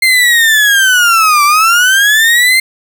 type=linear two-way sweep; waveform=35% pulse; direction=down then up; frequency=2101 to 1155 to 2101 Hz; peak=-4 dBFS; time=0.02-2.6 s; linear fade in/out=5 ms; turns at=1.44 s; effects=none